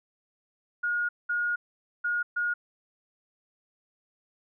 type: tone bursts at uneven times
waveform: sine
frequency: 1435 Hz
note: F6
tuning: 47 cents sharp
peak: -25 dBFS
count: 4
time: 0.83-1.09 / 1.29-1.56 / 2.04-2.23 / 2.36-2.54 s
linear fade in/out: 10 ms
effects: none